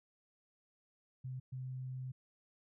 sine tone bursts at uneven times, 129.1 Hz, C3, 23 cents flat, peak -40 dBFS, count 2, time 1.24-1.4 / 1.52-2.12 s, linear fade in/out 10 ms, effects none

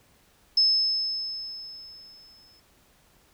sine tone with exponential decay, 5220 Hz, E8, 18 cents flat, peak -16 dBFS, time 0.57-2.6 s, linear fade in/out 5 ms, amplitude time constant 440 ms, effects pink hiss -61 dBFS RMS until 3.33 s

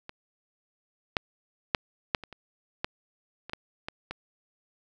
clicks, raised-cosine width 0.3 ms, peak -23 / -8 / -6 / -7 / -25 / -28 / -12 / -24 / -16 / -18 / -19 dBFS, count 11, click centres 0.094 / 1.168 / 1.748 / 2.148 / 2.237 / 2.327 / 2.845 / 3.496 / 3.534 / 3.885 / 4.11 s, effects none

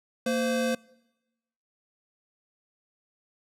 square tone pair together, 230 / 515.9 Hz, A#3 / C5, -23 / -24 cents, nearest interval octave + major second, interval 1399 cents, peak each -28 dBFS, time 0.26-0.75 s, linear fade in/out 5 ms, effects noise-tail reverb RT60 1.0 s tail -24 dB re dry + low-pass 12000 Hz 12 dB/octave

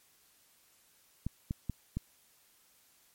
clicks, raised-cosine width 5 ms, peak -21 dBFS, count 4, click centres 1.266 / 1.509 / 1.697 / 1.97 s, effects white hiss -66 dBFS RMS until 3.14 s + MP3 64 kbps

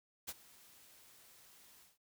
white noise with ADSR envelope, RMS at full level -41 dBFS, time 0.27-1.98 s, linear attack 20 ms, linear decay 40 ms, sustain -21 dB, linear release 170 ms, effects none

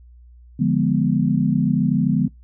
sine chord, D diminished seventh, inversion none, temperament equal, 146.83 / 174.61 / 207.7 / 246.9 Hz, D3 / F3 / Ab3 / Cb4, 0 / 0 / 0 / 0 cents, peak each -21 dBFS, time 0.59-2.28 s, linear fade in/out 10 ms, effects noise-tail reverb RT60 0.2 s tail -23 dB re dry + added 60 Hz sine -43 dBFS peak until 2.43 s

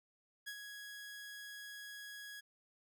sawtooth tone with ADSR envelope, 1664 Hz, G#6, 3 cents sharp, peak -38 dBFS, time 0.46-2.41 s, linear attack 19 ms, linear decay 66 ms, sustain -6 dB, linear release 17 ms, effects none

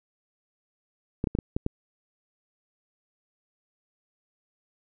clicks, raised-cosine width 3 ms, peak -13 dBFS, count 6, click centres 1.241 / 1.272 / 1.351 / 1.388 / 1.565 / 1.664 s, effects none

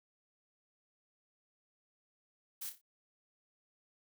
blue noise with echo, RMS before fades -42 dBFS, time 2.61-2.7 s, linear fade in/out 10 ms, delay 29 ms, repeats 4, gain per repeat -8 dB, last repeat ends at 2.816 s, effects none

